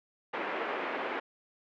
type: band-pass noise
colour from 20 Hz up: pink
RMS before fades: -35 dBFS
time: 0.33-1.2 s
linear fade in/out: 10 ms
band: 320 to 2400 Hz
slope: 24 dB/octave
effects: none